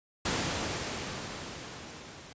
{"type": "noise with level ramp", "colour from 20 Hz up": "pink", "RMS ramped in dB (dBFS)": [-29, -48], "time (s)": [0.25, 2.33], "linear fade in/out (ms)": 5, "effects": ["high-pass 80 Hz 12 dB/octave", "resampled to 16000 Hz"]}